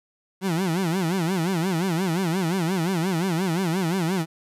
30% pulse tone with vibrato, 176.5 Hz, F3, 19 cents sharp, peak -19 dBFS, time 0.41-4.26 s, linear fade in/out 50 ms, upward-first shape sine, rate 5.7 Hz, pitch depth 180 cents each way, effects resampled to 32000 Hz + 10-bit

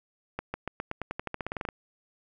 accelerating click train, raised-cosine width 0.5 ms, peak -17 dBFS, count 17, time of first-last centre 0.39-1.688 s, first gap 150 ms, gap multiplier 0.91, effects none

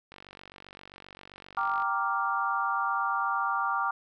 click train, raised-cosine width 0.3 ms, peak -30 dBFS, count 82, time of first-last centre 0.12-1.822 s, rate 47.6 Hz
sine chord, G minor seventh, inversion none, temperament equal, 784 / 932.3 / 1174.7 / 1396.9 Hz, G5 / Bb5 / D6 / F6, 0 / 0 / 0 / 0 cents, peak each -33 / -33 / -29 / -32 dBFS, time 1.57-3.91 s, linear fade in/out 5 ms
effects none

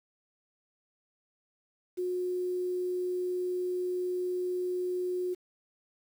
sine tone with quantisation, 362.1 Hz, F#4, 37 cents flat, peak -29 dBFS, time 1.97-5.35 s, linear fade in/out 20 ms, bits 9, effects none

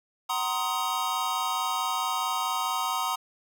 square chord, C half-diminished seventh, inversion second, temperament just, 753.5 / 941.9 / 1046.5 / 1255.8 Hz, Gb5 / Bb5 / C6 / Eb6, +31 / +18 / 0 / +16 cents, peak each -35 / -32 / -33 / -32 dBFS, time 0.29-3.16 s, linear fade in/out 10 ms, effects none

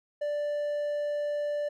triangle tone, 587.3 Hz, D5, in tune, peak -26 dBFS, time 0.21-1.69 s, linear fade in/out 10 ms, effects none

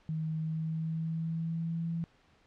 sine tone with pitch glide, 158.2 to 166.74 Hz, D#3 to E3, +29 to +20 cents, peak -31 dBFS, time 0.09-2.04 s, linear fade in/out 0 ms, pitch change +91 cents, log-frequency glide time 0.37-1.92 s, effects pink hiss -65 dBFS RMS until 2.46 s + low-pass 4000 Hz 12 dB/octave

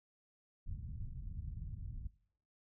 pink low-pass noise, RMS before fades -44 dBFS, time 0.66-2.08 s, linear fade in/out 10 ms, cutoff 140 Hz, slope 24 dB/octave, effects noise-tail reverb RT60 0.6 s tail -20 dB re dry

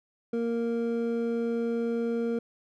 triangle tone pair together, 233.1 / 465.1 Hz, A#3 / A#4, 0 / -4 cents, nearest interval octave, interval 1196 cents, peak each -27 dBFS, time 0.33-2.39 s, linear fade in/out 5 ms, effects none

